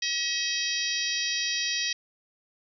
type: harmonic tone with a mistuned harmonic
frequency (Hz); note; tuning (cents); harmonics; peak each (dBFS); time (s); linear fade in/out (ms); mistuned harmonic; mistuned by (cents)
639; D#5; +46; 3 / 4 / 5 / 6 / 7 / 8 / 9; -34 / -34 / -34 / -34 / -34 / -34 / -34; 0.02-1.93; 5; 7; +51
effects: none